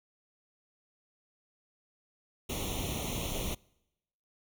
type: noise with comb filter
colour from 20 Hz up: pink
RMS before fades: -35 dBFS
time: 2.49-3.55 s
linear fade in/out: 10 ms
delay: 0.31 ms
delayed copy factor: +0.9
effects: noise-tail reverb RT60 0.9 s tail -26 dB re dry